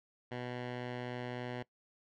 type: tone with low-pass filter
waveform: 10% pulse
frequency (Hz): 123.47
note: B2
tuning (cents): 0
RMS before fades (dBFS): -41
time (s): 0.31-1.63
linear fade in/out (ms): 10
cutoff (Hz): 2800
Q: 1.1
effects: noise-tail reverb RT60 0.1 s tail -20 dB re dry